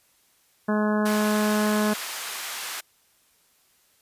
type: harmonic tone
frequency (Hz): 211.6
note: G#3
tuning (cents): +33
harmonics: 1 / 2 / 3 / 4 / 5 / 6 / 7 / 8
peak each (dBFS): -22 / -29 / -29 / -35 / -32 / -38 / -35 / -36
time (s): 0.68-1.94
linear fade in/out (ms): 10
type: high-pass noise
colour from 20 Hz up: pink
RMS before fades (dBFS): -33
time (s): 1.05-2.81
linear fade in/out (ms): 10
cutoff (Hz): 1100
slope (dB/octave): 12
effects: white hiss -63 dBFS RMS until 4.01 s + resampled to 32000 Hz